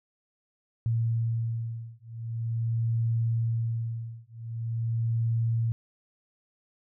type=beating tone pair; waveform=sine; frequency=114.6 / 115.04 Hz; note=A#2 / A#2; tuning=-29 / -22 cents; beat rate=0.44 Hz; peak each=-29 dBFS; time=0.86-5.72 s; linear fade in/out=0 ms; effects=none